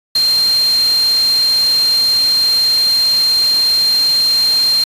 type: tone in noise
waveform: sine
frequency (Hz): 4186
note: C8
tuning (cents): 0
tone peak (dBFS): -10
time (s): 0.15-4.84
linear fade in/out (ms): 5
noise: white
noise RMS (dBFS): -25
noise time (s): 0.15-4.84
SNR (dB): +12
effects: resampled to 32000 Hz